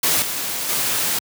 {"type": "noise with level steps", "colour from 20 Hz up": "white", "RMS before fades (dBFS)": [-18, -25, -21], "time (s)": [0.03, 1.19], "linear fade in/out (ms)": 5, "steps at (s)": [0.22, 0.69], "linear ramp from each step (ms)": 2, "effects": ["high-pass 100 Hz 12 dB/octave"]}